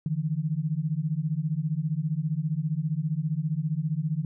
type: beating tone pair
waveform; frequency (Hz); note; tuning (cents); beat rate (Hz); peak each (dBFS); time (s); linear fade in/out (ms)
sine; 148 / 163; D3 / E3; +14 / -19; 15; -28; 0.06-4.25; 2
effects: none